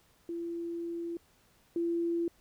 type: tone pair in turn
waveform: sine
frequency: 339.1 / 339.1 Hz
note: E4 / E4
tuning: +49 / +49 cents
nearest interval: unison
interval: 0 cents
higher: neither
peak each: -34 / -28 dBFS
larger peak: second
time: 0.29-1.17 / 1.76-2.28 s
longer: first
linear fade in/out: 2 ms
effects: pink hiss -66 dBFS RMS until 2.4 s